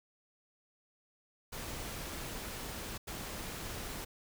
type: noise bursts at uneven times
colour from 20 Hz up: pink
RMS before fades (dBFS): -42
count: 2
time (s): 1.52-2.98 / 3.07-4.05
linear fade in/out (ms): 10
effects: none